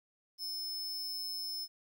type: tone with amplitude modulation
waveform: 45% pulse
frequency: 5220 Hz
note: E8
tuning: 18 cents flat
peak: -35 dBFS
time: 0.38-1.68 s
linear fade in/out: 50 ms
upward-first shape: sine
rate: 179 Hz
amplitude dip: 50%
effects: 12-bit